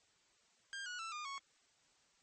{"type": "tone with pitch steps", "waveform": "sawtooth", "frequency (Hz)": [1600, 1458.8, 1330, 1212.6, 1105.5], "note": ["G6", "F#6", "E6", "D#6", "C#6"], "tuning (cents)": [35, -25, 15, -45, -5], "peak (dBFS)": -39, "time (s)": [0.73, 1.38], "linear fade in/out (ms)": 0, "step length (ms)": 130, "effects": ["white hiss -72 dBFS RMS until 2.22 s", "MP3 32 kbps"]}